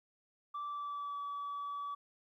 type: tone with pitch glide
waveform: sine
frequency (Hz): 1166 to 1145.3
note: D6 to D6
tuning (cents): -13 to -44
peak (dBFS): -36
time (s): 0.54-1.95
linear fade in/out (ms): 10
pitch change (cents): -31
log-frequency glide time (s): 0.66-1.19
effects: tanh soft clip ceiling -36 dBFS + 13-bit